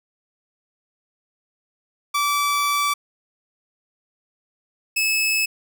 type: tone pair in turn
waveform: sawtooth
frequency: 1157 / 2597 Hz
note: D6 / E7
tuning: -26 / -26 cents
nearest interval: octave + major second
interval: 1400 cents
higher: second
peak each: -15 dBFS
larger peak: neither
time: 2.14-2.94 / 4.96-5.46 s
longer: first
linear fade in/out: 10 ms
effects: none